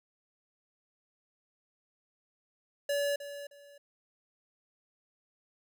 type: tone with echo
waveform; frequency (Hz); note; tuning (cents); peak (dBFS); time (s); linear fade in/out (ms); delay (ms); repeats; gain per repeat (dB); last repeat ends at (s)
square; 571; D5; -49; -29; 2.89-3.16; 5; 310; 2; -12; 3.78
effects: none